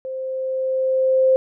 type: tone with level ramp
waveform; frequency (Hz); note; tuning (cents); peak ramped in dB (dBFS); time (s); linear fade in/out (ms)
sine; 523.3; C5; 0; -26 to -11; 0.05-1.36; 0
effects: none